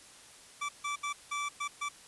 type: tone bursts at uneven times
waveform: 25% pulse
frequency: 1162 Hz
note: D6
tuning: 19 cents flat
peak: -29 dBFS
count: 6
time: 0.61-0.69 / 0.84-0.96 / 1.03-1.13 / 1.31-1.49 / 1.6-1.68 / 1.81-1.89 s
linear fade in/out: 10 ms
effects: white hiss -54 dBFS RMS until 2.07 s + resampled to 24000 Hz